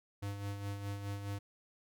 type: tone with tremolo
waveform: square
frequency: 100.6 Hz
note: G2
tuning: 45 cents sharp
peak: -37 dBFS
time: 0.22-1.39 s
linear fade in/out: 10 ms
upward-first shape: sine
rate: 4.8 Hz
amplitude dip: 50%
effects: none